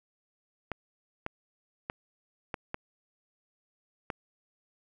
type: clicks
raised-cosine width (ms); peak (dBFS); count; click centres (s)
0.5; -18; 6; 0.717 / 1.264 / 1.899 / 2.542 / 2.744 / 4.102
effects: 10-bit

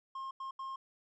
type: tone bursts at uneven times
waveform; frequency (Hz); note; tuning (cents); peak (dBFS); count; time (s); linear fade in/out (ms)
triangle; 1068; C6; +35; -37; 3; 0.15-0.31 / 0.4-0.51 / 0.59-0.76; 5
effects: resampled to 16000 Hz

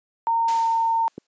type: tone with pitch glide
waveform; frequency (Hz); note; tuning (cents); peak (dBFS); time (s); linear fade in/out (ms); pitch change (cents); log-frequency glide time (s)
sine; 918 to 910.6; A#5 to A#5; -27 to -41; -18; 0.27-1.08; 0; -14; 0.43-0.66
type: noise with exponential decay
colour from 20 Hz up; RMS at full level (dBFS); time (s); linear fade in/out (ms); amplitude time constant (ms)
white; -32; 0.48-1.27; 5; 170
type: click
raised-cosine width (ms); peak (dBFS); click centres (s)
3; -15; 1.18
effects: high-pass 300 Hz 12 dB/octave + resampled to 16000 Hz

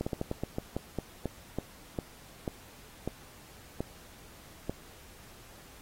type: slowing click train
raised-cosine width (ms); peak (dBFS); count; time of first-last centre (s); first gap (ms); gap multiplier
2; -18; 16; 0.01-4.696; 55; 1.22
effects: pink hiss -54 dBFS RMS until 5.81 s + AAC 48 kbps

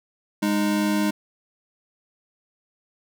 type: tone pair together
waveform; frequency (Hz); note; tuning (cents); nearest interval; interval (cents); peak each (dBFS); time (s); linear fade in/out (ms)
square; 205.8 / 308.4; G#3 / D#4; -16 / -15; perfect fifth; 701; -23 / -24; 0.42-1.11; 10
effects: none

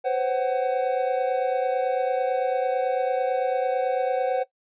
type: tone cluster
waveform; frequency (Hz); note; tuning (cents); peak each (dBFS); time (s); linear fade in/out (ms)
triangle; 508 / 537 / 749; B4 / C5 / F#5; +49 / +45 / +21; -24; 0.04-4.44; 20
effects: noise-tail reverb RT60 0.1 s tail -17 dB re dry + resampled to 8000 Hz

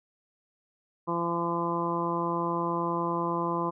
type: harmonic tone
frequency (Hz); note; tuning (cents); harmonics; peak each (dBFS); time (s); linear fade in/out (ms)
170.4; F3; -42; 1 / 2 / 3 / 4 / 5 / 6 / 7; -34 / -32 / -36 / -39 / -38 / -30 / -39; 1.07-3.71; 20
effects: none

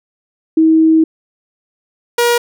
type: tone pair in turn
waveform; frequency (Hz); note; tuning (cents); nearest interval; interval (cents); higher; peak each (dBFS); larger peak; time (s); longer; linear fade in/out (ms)
sine / sawtooth; 320 / 476.7; D#4 / A#4; +49 / +39; perfect fifth; 690; second; -6; neither; 0.57-1.04 / 2.18-2.38; first; 5
effects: none

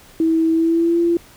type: tone with pitch glide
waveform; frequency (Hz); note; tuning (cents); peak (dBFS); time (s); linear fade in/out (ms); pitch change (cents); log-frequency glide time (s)
sine; 324.6 to 340.7; E4 to F4; -27 to -43; -13; 0.2-1.17; 2; +84; 0.52-0.99
effects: pink hiss -46 dBFS RMS until 1.36 s

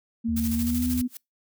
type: tone with pitch glide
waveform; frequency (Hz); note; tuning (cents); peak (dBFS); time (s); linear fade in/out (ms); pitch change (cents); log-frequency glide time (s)
sine; 229.3 to 248.6; A#3 to B3; -28 to +12; -23; 0.24-1.08; 20; +140; 0.52-0.87
type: tone with vibrato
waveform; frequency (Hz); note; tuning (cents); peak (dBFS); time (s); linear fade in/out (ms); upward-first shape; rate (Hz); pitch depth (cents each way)
sine; 78; D#2; +5; -30; 0.28-1.02; 10; triangle; 13; 220
type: noise with tremolo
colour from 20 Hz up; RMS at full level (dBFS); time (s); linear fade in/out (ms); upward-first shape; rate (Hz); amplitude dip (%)
blue; -33; 0.36-1.02; 10; square; 13; 50
type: noise with exponential growth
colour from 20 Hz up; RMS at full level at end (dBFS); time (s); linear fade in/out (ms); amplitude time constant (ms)
blue; -35; 1.05-1.17; 2; 25
effects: noise-tail reverb RT60 0.2 s tail -25 dB re dry

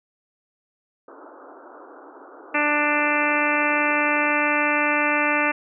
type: band-pass noise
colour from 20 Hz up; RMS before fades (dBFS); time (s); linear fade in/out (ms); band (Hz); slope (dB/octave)
pink; -44; 1.08-4.31; 2; 270 to 1500; 96
type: harmonic tone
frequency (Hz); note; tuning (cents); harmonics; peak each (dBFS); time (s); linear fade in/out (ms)
295.7; D4; +12; 1 / 2 / 3 / 4 / 5 / 6 / 7 / 8 / 9; -27 / -27 / -27 / -27 / -27 / -27 / -27 / -27 / -27; 2.54-5.52; 10
effects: none

